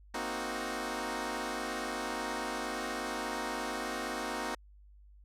10% pulse chord, C half-diminished seventh, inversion third, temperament equal, 233.1 / 261.6 / 311.1 / 370 Hz, Bb3 / C4 / Eb4 / Gb4, 0 / 0 / 0 / 0 cents, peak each -32 dBFS, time 0.14-4.55 s, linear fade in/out 5 ms, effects added 50 Hz sine -54 dBFS peak until 5.24 s + low-pass 11000 Hz 12 dB/octave

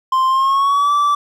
triangle tone with pitch glide, 1046.5 to 1161.2 Hz, C6 to D6, 0 to -20 cents, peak -10 dBFS, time 0.12-1.15 s, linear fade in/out 5 ms, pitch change +180 cents, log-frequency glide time 0.28-0.92 s, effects none

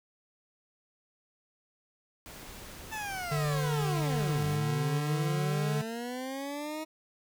pink noise, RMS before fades -46 dBFS, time 2.26-4.56 s, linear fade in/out 0 ms
20% pulse linear two-way sweep, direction down then up, 890 to 92.5 to 316.4 Hz, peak -30 dBFS, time 2.91-6.85 s, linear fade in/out 20 ms, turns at 4.44 s
square tone, 148.2 Hz, D3, 16 cents sharp, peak -29 dBFS, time 3.31-5.82 s, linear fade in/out 10 ms
effects none

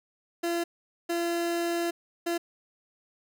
30% pulse tone bursts at uneven times, 341.1 Hz, F4, 41 cents flat, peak -24 dBFS, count 3, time 0.43-0.64 / 1.09-1.91 / 2.26-2.38 s, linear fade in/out 10 ms, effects none

